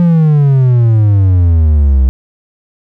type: exponential sweep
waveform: triangle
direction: down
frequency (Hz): 176.2 to 63.2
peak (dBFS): -3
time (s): 0-2.09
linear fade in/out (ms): 0
effects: none